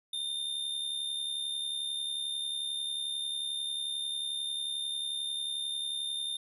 square tone with amplitude modulation, 3620 Hz, A7, 48 cents sharp, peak -31 dBFS, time 0.13-6.37 s, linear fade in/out 5 ms, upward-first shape sine, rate 71.2 Hz, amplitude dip 50%, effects resampled to 32000 Hz

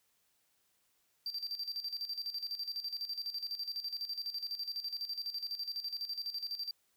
triangle tone with tremolo, 4699 Hz, D8, in tune, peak -34 dBFS, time 1.26-6.71 s, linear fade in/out 2 ms, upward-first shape square, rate 12 Hz, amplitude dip 70%, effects white hiss -75 dBFS RMS until 6.96 s

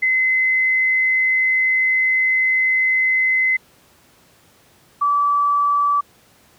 sine tone pair in turn, 2047 / 1154.5 Hz, C7 / D6, -38 / -30 cents, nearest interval minor seventh, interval 992 cents, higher first, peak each -14 dBFS, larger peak neither, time 0.02-3.57 / 5.01-6.01 s, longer first, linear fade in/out 10 ms, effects pink hiss -53 dBFS RMS until 6.58 s + high-pass 80 Hz 12 dB/octave

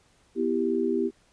sine chord, E minor, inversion second, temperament equal, 246.9 / 329.6 / 392 Hz, B3 / E4 / G4, 0 / 0 / 0 cents, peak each -28 / -28 / -26 dBFS, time 0.35-1.11 s, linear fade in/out 50 ms, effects pink hiss -63 dBFS RMS until 1.32 s + resampled to 22050 Hz

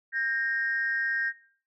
sine tone pair together, 1595 / 1858.3 Hz, G6 / A#6, +30 / -6 cents, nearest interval minor third, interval 264 cents, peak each -28 dBFS, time 0.12-1.33 s, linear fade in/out 50 ms, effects noise-tail reverb RT60 0.5 s tail -18 dB re dry + tanh soft clip ceiling -18 dBFS

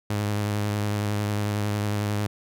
sawtooth tone with vibrato, 103.83 Hz, G#2, in tune, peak -20 dBFS, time 0.1-2.27 s, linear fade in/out 5 ms, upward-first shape sine, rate 11 Hz, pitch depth 23 cents each way, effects none

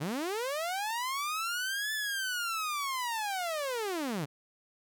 sawtooth linear two-way sweep, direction up then down, 129.7 to 1754 to 129.7 Hz, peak -28 dBFS, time 0-4.26 s, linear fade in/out 20 ms, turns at 1.93 s, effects none

